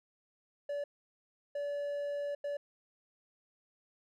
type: tone bursts at uneven times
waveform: triangle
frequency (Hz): 575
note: D5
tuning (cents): -37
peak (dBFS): -32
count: 3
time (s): 0.69-0.84 / 1.55-2.35 / 2.44-2.57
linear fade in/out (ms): 5
effects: none